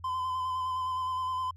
triangle tone with vibrato, 1024 Hz, C6, 38 cents flat, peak -27 dBFS, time 0.04-1.51 s, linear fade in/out 5 ms, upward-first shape square, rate 9.7 Hz, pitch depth 19 cents each way, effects added 86 Hz sine -47 dBFS peak until 1.56 s + MP3 96 kbps

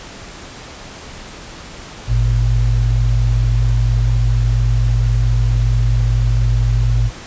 sine tone pair together, 50.92 / 115.3 Hz, G#1 / A#2, -33 / -19 cents, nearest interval octave + major second, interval 1414 cents, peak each -14 dBFS, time 2.07-7.11 s, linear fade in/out 50 ms, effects pink hiss -34 dBFS RMS until 7.26 s + resampled to 16000 Hz

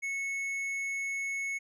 sine tone with tanh clipping, 2200 Hz, C#7, 14 cents flat, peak -33 dBFS, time 0.02-1.59 s, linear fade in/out 20 ms, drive 8 dB, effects none

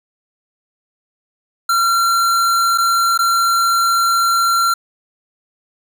square tone with dropouts, 1368 Hz, F6, 36 cents flat, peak -13 dBFS, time 1.69-4.74 s, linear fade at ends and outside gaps 5 ms, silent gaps 2.777-2.782 / 3.177-3.189 s, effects none

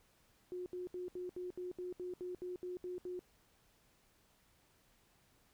sine tone bursts, 360.9 Hz, F#4, 43 cents flat, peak -40 dBFS, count 13, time 0.52-3.192 s, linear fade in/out 0 ms, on 140 ms, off 71 ms, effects pink hiss -71 dBFS RMS until 5.53 s

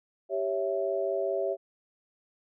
sine chord, C# diminished, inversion second, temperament equal, 392 / 554.4 / 659.3 Hz, G4 / C#5 / E5, 0 / 0 / 0 cents, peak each -31 dBFS, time 0.29-1.57 s, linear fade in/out 50 ms, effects none

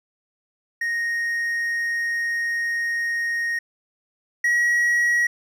triangle tone pair in turn, 1864.7 / 1910.5 Hz, A#6 / A#6, 0 / +42 cents, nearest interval unison, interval 42 cents, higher second, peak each -20 / -15 dBFS, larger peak second, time 0.81-3.59 / 4.44-5.27 s, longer first, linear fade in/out 5 ms, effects none

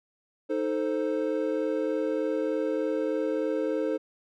triangle chord, A diminished, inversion second, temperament equal, 311.1 / 440 / 523.3 Hz, Eb4 / A4 / C5, 0 / 0 / 0 cents, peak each -28 dBFS, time 0.49-3.98 s, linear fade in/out 20 ms, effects none

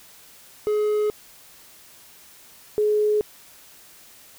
triangle / sine tone pair in turn, 422.2 / 422.2 Hz, G#4 / G#4, +29 / +29 cents, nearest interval unison, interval 0 cents, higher neither, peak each -17 dBFS, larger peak neither, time 0.67-1.1 / 2.78-3.21 s, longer neither, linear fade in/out 0 ms, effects white hiss -49 dBFS RMS until 4.38 s

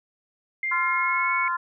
sine tone with pitch glide, 2105 to 2211 Hz, C7 to C#7, +10 to -5 cents, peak -24 dBFS, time 0.63-1.48 s, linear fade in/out 2 ms, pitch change +85 cents, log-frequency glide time 0.73-1.34 s
harmonic tone, 346 Hz, F4, 16 cents flat, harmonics 3 / 4 / 5, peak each -25 / -28 / -34 dBFS, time 0.71-1.57 s, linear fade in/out 10 ms
effects none

